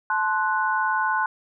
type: chord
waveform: sine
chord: F# diminished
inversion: first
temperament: equal with one note detuned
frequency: 870.9 / 1046.5 / 1480 Hz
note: A5 / C6 / F#6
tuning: -18 / 0 / 0 cents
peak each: -25 / -25 / -24 dBFS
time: 0.1-1.26 s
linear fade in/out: 2 ms
effects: none